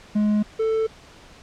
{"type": "tone pair in turn", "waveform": "triangle", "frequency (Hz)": [210.1, 442.9], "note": ["G#3", "A4"], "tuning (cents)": [20, 11], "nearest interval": "octave + minor second", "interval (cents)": 1291, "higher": "second", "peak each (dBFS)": [-15, -17], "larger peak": "first", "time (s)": [[0.15, 0.43], [0.59, 0.87]], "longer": "neither", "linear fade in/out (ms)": 10, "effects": ["pink hiss -47 dBFS RMS until 1.42 s", "low-pass 6000 Hz 12 dB/octave"]}